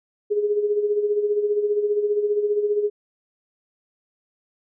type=tone with tremolo; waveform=sine; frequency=415.3 Hz; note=G#4; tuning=in tune; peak=-16 dBFS; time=0.3-2.9 s; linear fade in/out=20 ms; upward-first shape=sine; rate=15 Hz; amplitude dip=60%; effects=none